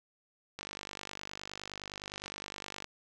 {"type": "click train", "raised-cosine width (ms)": 0.2, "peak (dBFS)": -23, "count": 113, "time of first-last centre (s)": [0.59, 2.844], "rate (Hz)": 49.7, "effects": []}